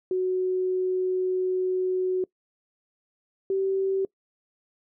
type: tone pair in turn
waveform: sine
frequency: 370 / 385.6 Hz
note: F#4 / G4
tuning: 0 / -28 cents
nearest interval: minor second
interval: 72 cents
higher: second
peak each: -22 dBFS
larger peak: neither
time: 0.11-2.24 / 3.5-4.05 s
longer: first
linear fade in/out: 2 ms
effects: noise-tail reverb RT60 0.1 s tail -23 dB re dry